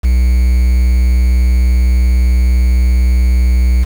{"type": "tone with quantisation", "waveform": "triangle", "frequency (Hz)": 61.74, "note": "B1", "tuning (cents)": 0, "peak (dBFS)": -5, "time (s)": [0.03, 3.85], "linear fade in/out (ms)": 20, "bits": 5, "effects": []}